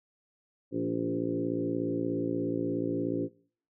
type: harmonic tone with a mistuned harmonic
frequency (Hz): 56.8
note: A#1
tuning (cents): -44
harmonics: 2 / 3 / 4 / 5 / 6 / 7 / 8 / 9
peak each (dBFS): -41 / -39 / -42 / -31 / -35 / -37 / -43 / -39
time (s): 0.71-3.29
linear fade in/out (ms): 50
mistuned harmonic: 6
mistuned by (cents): +19
effects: noise-tail reverb RT60 0.5 s tail -21 dB re dry